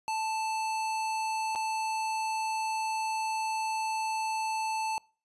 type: tone with dropouts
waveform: square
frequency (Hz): 880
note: A5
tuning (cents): 0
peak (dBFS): -30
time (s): 0.08-4.98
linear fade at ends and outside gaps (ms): 0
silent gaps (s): 1.551-1.558
effects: noise-tail reverb RT60 0.4 s tail -25 dB re dry + resampled to 24000 Hz